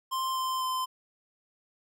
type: tone with pitch steps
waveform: square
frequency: 1048 / 1039.6 / 1031.2 Hz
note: C6 / C6 / C6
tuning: +2 / -11 / -26 cents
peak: -29 dBFS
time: 0.11-0.86 s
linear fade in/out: 20 ms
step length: 250 ms
effects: none